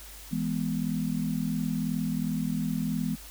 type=chord; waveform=sine; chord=E major; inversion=none; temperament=equal; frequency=164.81 / 207.7 / 246.9 Hz; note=E3 / G#3 / B3; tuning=0 / 0 / 0 cents; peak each=-31 dBFS; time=0.31-3.16 s; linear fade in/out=20 ms; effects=added 50 Hz sine -47 dBFS peak until 3.3 s + white hiss -47 dBFS RMS until 3.3 s